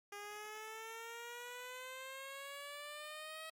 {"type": "exponential sweep", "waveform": "10% pulse", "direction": "up", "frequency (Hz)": [405.7, 641], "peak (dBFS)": -38, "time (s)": [0.12, 3.5], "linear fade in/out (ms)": 5, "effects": ["MP3 64 kbps"]}